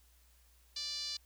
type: tone with band-pass filter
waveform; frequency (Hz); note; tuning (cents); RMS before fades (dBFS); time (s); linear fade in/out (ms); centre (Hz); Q
5% pulse; 587.3; D5; 0; -40; 0.76-1.17; 5; 4500; 4.7
effects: added 60 Hz sine -64 dBFS peak until 1.25 s + white hiss -69 dBFS RMS until 1.25 s